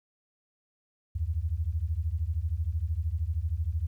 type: beating tone pair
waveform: sine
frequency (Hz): 74.5 / 87.5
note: D2 / F2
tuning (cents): +25 / +4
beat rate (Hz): 13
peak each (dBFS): -30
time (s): 1.15-3.87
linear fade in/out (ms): 10
effects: 11-bit